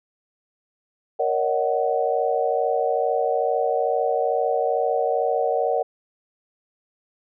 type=chord; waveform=sine; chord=D# minor seventh; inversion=second; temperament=just; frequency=466.7 / 560 / 622.3 / 746.7 Hz; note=A#4 / C#5 / D#5 / F#5; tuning=+2 / +18 / 0 / +16 cents; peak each=-24 / -25 / -26 / -24 dBFS; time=1.19-5.83 s; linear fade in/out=10 ms; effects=none